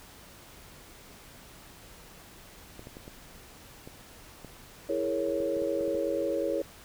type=clicks; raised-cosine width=2 ms; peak=-30 dBFS; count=12; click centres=2.794 / 2.871 / 2.969 / 3.079 / 3.875 / 4.447 / 5.404 / 5.568 / 5.62 / 5.809 / 5.88 / 5.948 s
type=chord; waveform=sine; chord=A# half-diminished seventh; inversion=second; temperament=equal; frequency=329.6 / 415.3 / 466.2 / 554.4 Hz; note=E4 / G#4 / A#4 / C#5; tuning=0 / 0 / 0 / 0 cents; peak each=-33 / -34 / -34 / -30 dBFS; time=4.89-6.62 s; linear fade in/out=5 ms
effects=pink hiss -51 dBFS RMS until 6.84 s